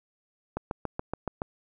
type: click train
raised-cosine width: 1 ms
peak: -16 dBFS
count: 7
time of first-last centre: 0.57-1.419 s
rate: 7.07 Hz
effects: none